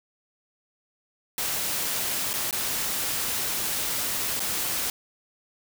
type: noise with dropouts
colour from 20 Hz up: white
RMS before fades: -28 dBFS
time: 1.38-4.9 s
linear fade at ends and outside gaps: 1 ms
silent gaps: 2.332-2.338 / 2.51-2.527 / 4.395-4.403 s
effects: none